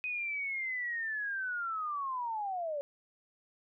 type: linear sweep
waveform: sine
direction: down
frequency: 2514 to 554.4 Hz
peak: -33 dBFS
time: 0.04-2.81 s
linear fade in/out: 0 ms
effects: none